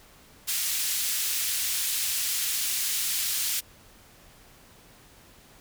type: band-pass noise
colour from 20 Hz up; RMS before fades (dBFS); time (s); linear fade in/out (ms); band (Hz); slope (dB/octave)
white; -28; 0.47-3.61; 20; 2400 to 16000; 12
effects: pink hiss -54 dBFS RMS until 5.6 s